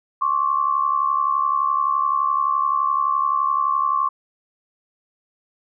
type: tone pair together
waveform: sine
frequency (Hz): 1070.3 / 1142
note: C6 / D6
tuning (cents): +39 / -49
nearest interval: minor second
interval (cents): 112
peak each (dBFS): -20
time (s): 0.21-4.09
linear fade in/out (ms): 10
effects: none